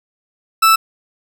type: tone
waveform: 40% pulse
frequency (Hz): 1318.5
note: E6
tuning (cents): 0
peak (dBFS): -7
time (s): 0.62-0.76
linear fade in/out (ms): 10
effects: none